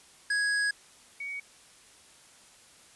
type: tone pair in turn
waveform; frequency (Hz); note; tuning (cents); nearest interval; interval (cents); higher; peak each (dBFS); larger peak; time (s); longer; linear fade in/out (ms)
square / sine; 1661.2 / 2248; G#6 / C#7; 0 / +24; perfect fourth; 524; second; -26 / -34; first; 0.3-0.71 / 1.2-1.4; first; 5
effects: white hiss -56 dBFS RMS until 2.95 s + resampled to 24000 Hz